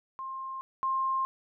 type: tone pair in turn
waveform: sine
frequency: 1060 / 1060 Hz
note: C6 / C6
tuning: +22 / +22 cents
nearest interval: unison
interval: 0 cents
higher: neither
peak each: -35 / -26 dBFS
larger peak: second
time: 0.19-0.61 / 0.83-1.25 s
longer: neither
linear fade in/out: 0 ms
effects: none